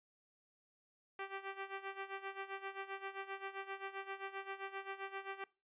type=tone with tremolo; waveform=10% pulse; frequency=390 Hz; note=G4; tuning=9 cents flat; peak=-32 dBFS; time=1.19-5.44 s; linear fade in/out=2 ms; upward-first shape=sine; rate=7.6 Hz; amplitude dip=80%; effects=noise-tail reverb RT60 0.3 s tail -23 dB re dry + resampled to 8000 Hz